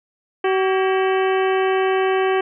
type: harmonic tone with a mistuned harmonic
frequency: 380.1 Hz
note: F#4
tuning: 47 cents sharp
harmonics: 1 / 2 / 3 / 4 / 5 / 6 / 7 / 8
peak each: -17 / -23 / -27 / -29 / -31 / -33 / -34 / -35 dBFS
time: 0.44-2.41 s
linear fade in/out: 5 ms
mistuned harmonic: 4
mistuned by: +93 cents
effects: none